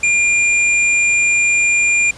square tone, 2400 Hz, D7, 37 cents sharp, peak -12 dBFS, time 0.03-2.11 s, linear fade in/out 5 ms, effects pink hiss -38 dBFS RMS until 2.17 s + resampled to 22050 Hz

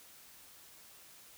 silence, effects white hiss -57 dBFS RMS until 1.37 s

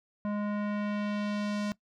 square tone with low-pass filter sweep, 207.1 Hz, G#3, 5 cents flat, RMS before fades -32 dBFS, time 0.25-1.72 s, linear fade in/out 0 ms, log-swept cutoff 1200 to 6700 Hz, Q 0.98, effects noise-tail reverb RT60 0.1 s tail -19 dB re dry

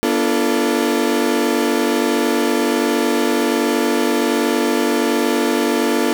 35% pulse tone cluster, 241.6 / 290.3 / 343 / 441.9 Hz, B3 / D4 / F4 / A4, -38 / -20 / -31 / +7 cents, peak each -19 dBFS, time 0.03-6.13 s, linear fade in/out 0 ms, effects none

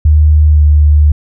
sine tone with pitch glide, 76.1 to 74.62 Hz, D#2 to D2, -38 to +28 cents, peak -3 dBFS, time 0.05-1.12 s, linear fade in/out 5 ms, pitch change -34 cents, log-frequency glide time 0.49-0.62 s, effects none

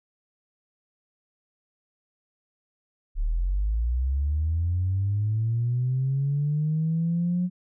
sine linear sweep, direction up, 34.6 to 181.8 Hz, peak -21 dBFS, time 3.15-7.5 s, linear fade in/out 50 ms, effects tanh soft clip ceiling -17 dBFS

